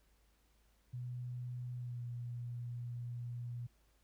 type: tone with pitch glide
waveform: sine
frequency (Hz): 123.47 to 120.51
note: B2 to B2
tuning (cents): 0 to -42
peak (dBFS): -40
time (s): 0.93-3.67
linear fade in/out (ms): 10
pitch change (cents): -42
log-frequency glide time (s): 1.75-2.03
effects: added 53 Hz sine -70 dBFS peak until 4.03 s + pink hiss -75 dBFS RMS until 4.03 s